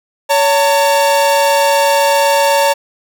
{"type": "tone pair together", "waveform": "45% pulse", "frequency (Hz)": [563.4, 907], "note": ["C#5", "A#5"], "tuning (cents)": [28, -48], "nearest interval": "minor sixth", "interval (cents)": 824, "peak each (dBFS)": -12, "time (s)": [0.29, 2.74], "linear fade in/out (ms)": 20, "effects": []}